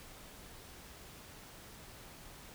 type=silence; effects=pink hiss -53 dBFS RMS until 2.54 s